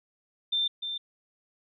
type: tone with echo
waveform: sine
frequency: 3577 Hz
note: A7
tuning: 28 cents sharp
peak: -24 dBFS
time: 0.52-0.68 s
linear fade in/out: 10 ms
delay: 300 ms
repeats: 1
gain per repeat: -7 dB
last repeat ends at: 0.98 s
effects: none